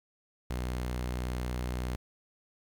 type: tone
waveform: sawtooth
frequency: 61.74 Hz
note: B1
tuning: in tune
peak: -28 dBFS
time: 0.5-1.96 s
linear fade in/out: 5 ms
effects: 10-bit